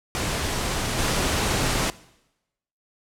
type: noise with level steps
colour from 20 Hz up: pink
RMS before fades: -26 / -23 dBFS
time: 0.15-1.9 s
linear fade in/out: 0 ms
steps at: 0.98 s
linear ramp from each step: 10 ms
effects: noise-tail reverb RT60 0.9 s tail -20 dB re dry + low-pass 10000 Hz 12 dB/octave